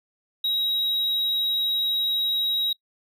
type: tone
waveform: triangle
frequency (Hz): 3828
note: A#7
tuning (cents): +45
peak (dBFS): -20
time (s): 0.44-2.73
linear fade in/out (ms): 5
effects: noise-tail reverb RT60 0.1 s tail -23 dB re dry